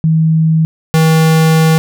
sine / square tone pair in turn, 160 / 160 Hz, D#3 / D#3, +49 / +49 cents, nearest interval unison, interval 0 cents, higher neither, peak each -7 dBFS, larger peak neither, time 0.04-0.65 / 0.94-1.78 s, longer second, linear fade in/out 0 ms, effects none

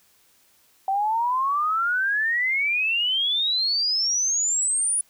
sine exponential sweep, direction up, 762 to 9890 Hz, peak -20 dBFS, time 0.88-5.01 s, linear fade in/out 2 ms, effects white hiss -60 dBFS RMS until 5.09 s

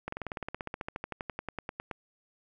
slowing click train, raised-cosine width 0.5 ms, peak -20 dBFS, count 26, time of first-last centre 0.08-1.912 s, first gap 44 ms, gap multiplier 1.04, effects none

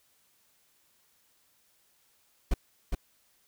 brown noise with echo, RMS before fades -24 dBFS, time 2.51-2.54 s, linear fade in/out 5 ms, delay 410 ms, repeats 1, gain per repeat -4 dB, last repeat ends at 2.95 s, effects white hiss -68 dBFS RMS until 3.47 s

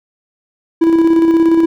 triangle tone with tremolo, 329.6 Hz, E4, in tune, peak -4 dBFS, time 0.81-1.66 s, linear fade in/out 10 ms, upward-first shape square, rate 17 Hz, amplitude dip 35%, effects none

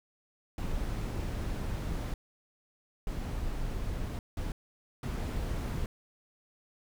brown noise bursts at uneven times, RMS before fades -34 dBFS, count 4, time 0.58-2.14 / 3.07-4.19 / 4.37-4.52 / 5.03-5.86 s, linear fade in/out 2 ms, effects none

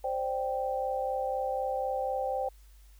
sine chord, C suspended second, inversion none, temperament equal, 523.3 / 587.3 / 784 Hz, C5 / D5 / G5, 0 / 0 / 0 cents, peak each -32 / -37 / -32 dBFS, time 0.04-2.49 s, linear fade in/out 5 ms, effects added 50 Hz sine -52 dBFS peak until 2.99 s + white hiss -65 dBFS RMS until 2.99 s

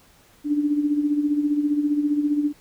sine tone with tremolo, 293.7 Hz, D4, in tune, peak -16 dBFS, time 0.44-2.53 s, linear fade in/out 50 ms, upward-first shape sine, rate 15 Hz, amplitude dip 60%, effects pink hiss -55 dBFS RMS until 2.6 s

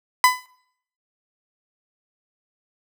30% pulse tone with exponential decay, 1004 Hz, B5, 28 cents sharp, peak -6 dBFS, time 0.24-0.46 s, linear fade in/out 1 ms, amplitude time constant 47 ms, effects noise-tail reverb RT60 0.7 s tail -24 dB re dry

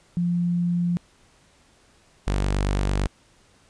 sine / sawtooth tone pair in turn, 174.2 / 48.88 Hz, F3 / G1, -4 / -4 cents, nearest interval octave + minor seventh, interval 2200 cents, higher first, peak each -20 / -17 dBFS, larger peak second, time 0.17-0.97 / 2.27-3.07 s, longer neither, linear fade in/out 0 ms, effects pink hiss -58 dBFS RMS until 3.69 s + resampled to 22050 Hz

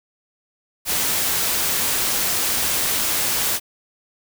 white noise, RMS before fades -21 dBFS, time 0.85-3.6 s, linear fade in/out 50 ms, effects none

